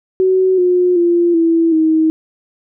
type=tone with pitch steps; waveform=sine; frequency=374.9 / 359.6 / 345 / 330.9 / 317.4 Hz; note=F#4 / F#4 / F4 / E4 / D#4; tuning=+23 / -49 / -21 / +7 / +35 cents; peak=-9 dBFS; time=0.2-2.1 s; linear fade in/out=0 ms; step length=380 ms; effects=none